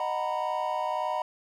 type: chord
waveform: triangle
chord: B major seventh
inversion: first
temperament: just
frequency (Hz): 617.4 / 740.8 / 926 / 987.8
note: D#5 / F#5 / A#5 / B5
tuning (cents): -14 / +2 / -12 / 0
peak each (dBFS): -31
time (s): 0-1.22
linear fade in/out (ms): 2
effects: none